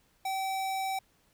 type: tone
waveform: square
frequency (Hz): 769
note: G5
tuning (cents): -33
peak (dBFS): -31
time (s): 0.25-0.99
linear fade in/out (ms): 5
effects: pink hiss -68 dBFS RMS until 1.33 s